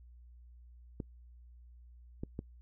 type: clicks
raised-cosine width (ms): 3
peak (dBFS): -25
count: 3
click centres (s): 1.002 / 2.235 / 2.391
effects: noise-tail reverb RT60 0.1 s tail -25 dB re dry + added 60 Hz sine -53 dBFS peak until 2.61 s